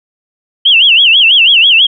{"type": "tone with vibrato", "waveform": "sine", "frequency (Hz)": 2975, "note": "F#7", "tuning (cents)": 9, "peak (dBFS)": -3, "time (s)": [0.65, 1.87], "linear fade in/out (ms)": 10, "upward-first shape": "sine", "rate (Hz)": 6.1, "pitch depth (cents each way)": 210, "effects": []}